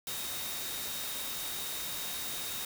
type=tone in noise; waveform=sine; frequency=3729 Hz; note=A#7; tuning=in tune; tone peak=-43 dBFS; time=0.07-2.65 s; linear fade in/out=2 ms; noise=white; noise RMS=-38 dBFS; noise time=0.07-2.65 s; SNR=-8 dB; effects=none